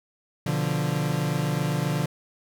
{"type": "chord", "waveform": "40% pulse", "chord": "B diminished", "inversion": "none", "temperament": "equal", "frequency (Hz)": [123.47, 146.83, 174.61], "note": ["B2", "D3", "F3"], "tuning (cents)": [0, 0, 0], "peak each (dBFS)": [-30, -25, -28], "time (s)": [0.46, 2.06], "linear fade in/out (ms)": 5, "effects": []}